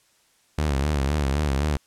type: tone with vibrato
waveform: sawtooth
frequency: 71.6 Hz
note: D2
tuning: 43 cents flat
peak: -17 dBFS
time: 0.58-1.77 s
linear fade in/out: 5 ms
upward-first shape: sine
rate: 3.9 Hz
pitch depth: 120 cents each way
effects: white hiss -62 dBFS RMS until 1.86 s + low-pass 10000 Hz 12 dB/octave

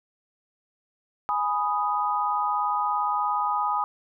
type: chord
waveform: sine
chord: G# minor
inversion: none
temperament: equal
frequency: 830.6 / 987.8 / 1244.5 Hz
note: G#5 / B5 / D#6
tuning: 0 / 0 / 0 cents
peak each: -27 / -28 / -26 dBFS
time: 1.29-3.84 s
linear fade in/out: 0 ms
effects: none

